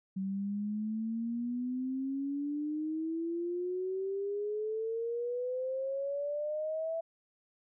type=exponential sweep; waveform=sine; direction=up; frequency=189.7 to 663 Hz; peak=-32 dBFS; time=0.16-7.01 s; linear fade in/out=10 ms; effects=none